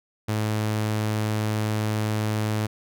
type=tone; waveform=sawtooth; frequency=107.5 Hz; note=A2; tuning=40 cents flat; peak=-19 dBFS; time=0.28-2.67 s; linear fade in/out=10 ms; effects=none